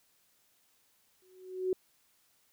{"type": "tone with exponential growth", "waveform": "sine", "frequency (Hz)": 371.4, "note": "F#4", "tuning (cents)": 7, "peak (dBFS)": -25, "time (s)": [1.22, 1.73], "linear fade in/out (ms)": 2, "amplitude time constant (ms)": 110, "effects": ["white hiss -70 dBFS RMS until 2.52 s"]}